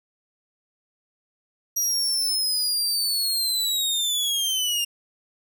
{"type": "linear sweep", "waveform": "sawtooth", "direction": "down", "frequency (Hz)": [5760, 2789], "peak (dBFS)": -19, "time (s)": [1.76, 4.85], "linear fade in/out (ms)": 10, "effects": []}